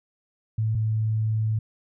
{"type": "tone pair in turn", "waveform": "sine", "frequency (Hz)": [110, 109.54], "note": ["A2", "A2"], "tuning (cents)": [0, -7], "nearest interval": "unison", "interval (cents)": 7, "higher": "first", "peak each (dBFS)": -21, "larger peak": "neither", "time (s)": [[0.58, 0.75], [0.75, 1.59]], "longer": "second", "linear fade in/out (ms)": 5, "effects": []}